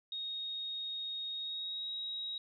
sine tone with pitch glide, 3734 to 3810 Hz, A#7 to A#7, +2 to +37 cents, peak -37 dBFS, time 0.12-2.38 s, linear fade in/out 2 ms, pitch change +35 cents, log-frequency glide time 1.31-1.9 s, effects none

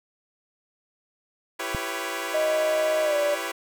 10% pulse chord, C# half-diminished seventh, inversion first, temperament equal with one note detuned, 334.8 / 392 / 493.9 / 554.4 Hz, E4 / G4 / B4 / C#5, +27 / 0 / 0 / 0 cents, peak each -26 dBFS, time 1.59-3.52 s, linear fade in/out 10 ms
click, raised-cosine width 5 ms, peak -17 dBFS, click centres 1.748 s
sine tone with pitch glide, 622.3 to 584 Hz, D#5 to D5, 0 to -10 cents, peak -21 dBFS, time 2.34-3.35 s, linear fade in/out 5 ms, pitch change -110 cents, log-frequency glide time 3.02-3.16 s
effects none

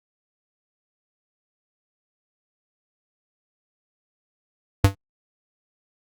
square tone with exponential decay, 98.1 Hz, G2, 2 cents sharp, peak -8 dBFS, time 4.84-4.95 s, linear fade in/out 5 ms, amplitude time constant 23 ms, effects Opus 48 kbps

